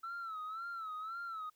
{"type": "tone with vibrato", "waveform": "sine", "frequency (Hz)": 1318.5, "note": "E6", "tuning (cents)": 0, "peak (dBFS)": -38, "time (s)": [0.03, 1.5], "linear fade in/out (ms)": 10, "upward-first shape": "sine", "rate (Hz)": 1.9, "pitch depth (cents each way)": 97, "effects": ["tanh soft clip ceiling -38 dBFS", "white hiss -75 dBFS RMS until 1.55 s"]}